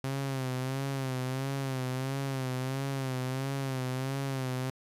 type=tone with vibrato; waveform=sawtooth; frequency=132.6 Hz; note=C3; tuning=23 cents sharp; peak=-27 dBFS; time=0.04-4.7 s; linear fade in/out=0 ms; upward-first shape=sine; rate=1.5 Hz; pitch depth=64 cents each way; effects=resampled to 32000 Hz + 10-bit